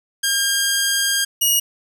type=tone pair in turn; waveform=10% pulse; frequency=1611 / 2889 Hz; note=G6 / F#7; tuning=+47 / -42 cents; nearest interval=minor seventh; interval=1011 cents; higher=second; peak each=-8 / -6 dBFS; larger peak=second; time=0.23-1.25 / 1.41-1.6 s; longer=first; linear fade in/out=10 ms; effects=none